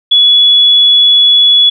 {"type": "tone", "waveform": "sine", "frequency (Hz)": 3397, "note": "G#7", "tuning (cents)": 38, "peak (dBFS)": -3, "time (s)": [0.11, 1.7], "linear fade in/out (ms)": 10, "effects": []}